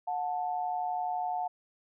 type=tone pair together; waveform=sine; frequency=728.1 / 880 Hz; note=F#5 / A5; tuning=-28 / 0 cents; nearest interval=minor third; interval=328 cents; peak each=-31 / -35 dBFS; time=0.07-1.48 s; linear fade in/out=10 ms; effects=none